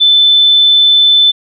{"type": "tone", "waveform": "sine", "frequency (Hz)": 3520, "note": "A7", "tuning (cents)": 0, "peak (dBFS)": -4, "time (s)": [0, 1.32], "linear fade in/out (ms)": 20, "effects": []}